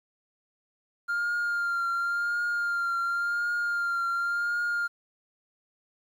triangle tone with vibrato, 1400 Hz, F6, 4 cents sharp, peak -23 dBFS, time 1.08-4.88 s, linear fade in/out 20 ms, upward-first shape triangle, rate 0.92 Hz, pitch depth 30 cents each way, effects tanh soft clip ceiling -20 dBFS + 10-bit

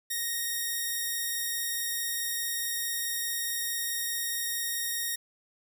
5% pulse tone, 1864.7 Hz, A#6, in tune, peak -19 dBFS, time 0.1-5.16 s, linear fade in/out 10 ms, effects 10-bit

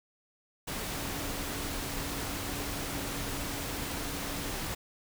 sine tone in noise, 282.8 Hz, C#4, 35 cents sharp, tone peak -43 dBFS, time 0.95-4.51 s, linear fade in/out 10 ms, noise pink, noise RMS -36 dBFS, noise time 0.67-4.75 s, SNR -10 dB, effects none

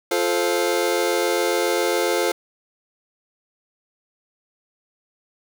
sawtooth chord, F major, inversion none, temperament just, 349.2 / 436.5 / 523.8 Hz, F4 / A4 / C5, 0 / -14 / +2 cents, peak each -19 dBFS, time 0.11-2.32 s, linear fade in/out 5 ms, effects 7-bit

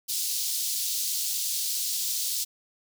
pink high-pass noise, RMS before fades -29 dBFS, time 0.08-2.45 s, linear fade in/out 20 ms, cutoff 4100 Hz, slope 24 dB/octave, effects none

